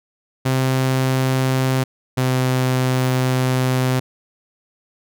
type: tone pair in turn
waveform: sawtooth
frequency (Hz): 130.9 / 128.65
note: C3 / C3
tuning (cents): +1 / -29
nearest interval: unison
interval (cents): 30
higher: first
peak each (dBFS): -12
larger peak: neither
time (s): 0.45-1.84 / 2.17-4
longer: second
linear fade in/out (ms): 10
effects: none